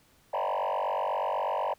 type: tone with frequency modulation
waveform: sine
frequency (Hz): 773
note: G5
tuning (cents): -24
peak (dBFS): -24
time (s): 0.33-1.74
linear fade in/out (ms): 10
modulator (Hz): 48.2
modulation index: 4.8
effects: tanh soft clip ceiling -26 dBFS + pink hiss -63 dBFS RMS until 1.78 s